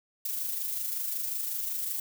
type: noise with amplitude modulation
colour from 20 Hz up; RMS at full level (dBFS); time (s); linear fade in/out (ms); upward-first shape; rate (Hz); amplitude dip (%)
violet; -31; 0.25-2; 5; sine; 25.4; 40
effects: none